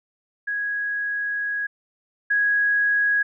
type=tone pair in turn; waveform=sine; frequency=1659 / 1659 Hz; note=G#6 / G#6; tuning=-2 / -2 cents; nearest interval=unison; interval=0 cents; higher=neither; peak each=-23 / -17 dBFS; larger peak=second; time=0.47-1.67 / 2.3-3.23 s; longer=first; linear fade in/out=10 ms; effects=none

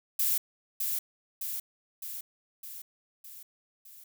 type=noise with echo; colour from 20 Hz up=violet; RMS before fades=-27 dBFS; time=0.19-0.38 s; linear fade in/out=5 ms; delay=610 ms; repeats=6; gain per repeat=-4 dB; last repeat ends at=4.04 s; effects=none

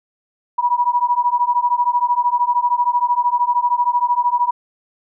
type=beating tone pair; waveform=sine; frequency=964 / 977 Hz; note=B5 / B5; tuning=-42 / -19 cents; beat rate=13 Hz; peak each=-17 dBFS; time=0.58-4.51 s; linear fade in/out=10 ms; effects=none

